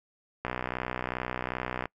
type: click train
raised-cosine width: 0.5 ms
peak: -16 dBFS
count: 89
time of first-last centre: 0.45-1.856 s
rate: 62.6 Hz
effects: noise-tail reverb RT60 0.1 s tail -26 dB re dry

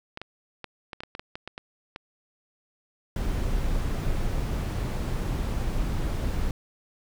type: clicks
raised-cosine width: 0.3 ms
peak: -20 dBFS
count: 12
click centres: 0.174 / 0.216 / 0.643 / 0.932 / 1.005 / 1.035 / 1.151 / 1.195 / 1.355 / 1.476 / 1.579 / 1.961 s
type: noise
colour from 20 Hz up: brown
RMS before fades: -27 dBFS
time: 3.16-6.51 s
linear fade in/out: 2 ms
effects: none

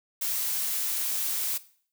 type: noise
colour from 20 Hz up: blue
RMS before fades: -29 dBFS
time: 0.21-1.58 s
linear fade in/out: 10 ms
effects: noise-tail reverb RT60 0.5 s tail -17 dB re dry

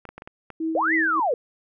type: clicks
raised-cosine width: 0.5 ms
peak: -23 dBFS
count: 6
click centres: 0.053 / 0.09 / 0.18 / 0.221 / 0.275 / 0.503 s
type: tone with tremolo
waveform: sine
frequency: 322.3 Hz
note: E4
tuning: 39 cents flat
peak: -22 dBFS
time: 0.6-1.2 s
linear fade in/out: 5 ms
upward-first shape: sine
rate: 3.4 Hz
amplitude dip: 75%
type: linear two-way sweep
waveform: sine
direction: up then down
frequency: 440 to 2071 to 440 Hz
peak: -19 dBFS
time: 0.75-1.34 s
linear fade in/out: 2 ms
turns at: 0.94 s
effects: none

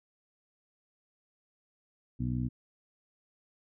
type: harmonic tone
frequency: 61.74 Hz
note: B1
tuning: in tune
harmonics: 1 / 2 / 3 / 4 / 5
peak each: -38 / -32 / -39 / -35 / -44 dBFS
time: 2.19-2.49 s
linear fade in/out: 20 ms
effects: none

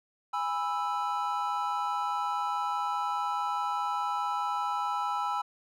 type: chord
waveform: triangle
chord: E major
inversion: first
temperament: just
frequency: 824.1 / 988.9 / 1318.5 Hz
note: G#5 / B5 / E6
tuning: -14 / +2 / 0 cents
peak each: -31 dBFS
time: 0.33-5.42 s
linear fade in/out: 10 ms
effects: none

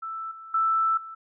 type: tone with level steps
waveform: sine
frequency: 1323 Hz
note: E6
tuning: 6 cents sharp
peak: -31 / -40 / -20 / -37 dBFS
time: 0.02-1.15 s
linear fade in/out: 10 ms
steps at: 0.31 / 0.54 / 0.97 s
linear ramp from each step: 5 ms
effects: none

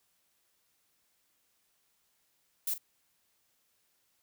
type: noise with echo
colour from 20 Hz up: violet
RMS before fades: -32 dBFS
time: 2.67-2.74 s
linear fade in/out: 5 ms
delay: 42 ms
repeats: 1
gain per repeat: -13 dB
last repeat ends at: 2.782 s
effects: white hiss -74 dBFS RMS until 4.22 s

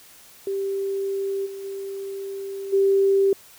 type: tone with level steps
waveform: sine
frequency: 392 Hz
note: G4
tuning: in tune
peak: -23 / -32 / -29 / -15 dBFS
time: 0.47-3.33 s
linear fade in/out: 2 ms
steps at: 1.45 / 1.63 / 2.72 s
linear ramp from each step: 20 ms
effects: white hiss -49 dBFS RMS until 3.58 s

